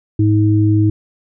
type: tone pair together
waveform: sine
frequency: 105.99 / 317.6 Hz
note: G#2 / D#4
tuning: +36 / +36 cents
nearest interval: octave + perfect fifth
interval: 1900 cents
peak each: -11 / -14 dBFS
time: 0.19-0.9 s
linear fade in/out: 5 ms
effects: none